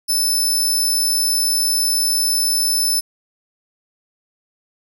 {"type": "tone", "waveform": "20% pulse", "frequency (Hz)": 5274, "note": "E8", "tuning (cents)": 0, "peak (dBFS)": -10, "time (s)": [0.08, 3.01], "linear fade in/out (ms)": 20, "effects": []}